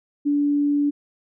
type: tone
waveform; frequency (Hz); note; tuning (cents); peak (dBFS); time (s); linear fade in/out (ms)
sine; 289.1; D4; -27; -17; 0.25-0.91; 20
effects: none